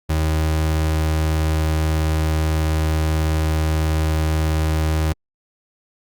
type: tone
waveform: 35% pulse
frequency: 78.4 Hz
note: D#2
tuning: 14 cents sharp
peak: -15 dBFS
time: 0.09-5.13 s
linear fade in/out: 10 ms
effects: Opus 48 kbps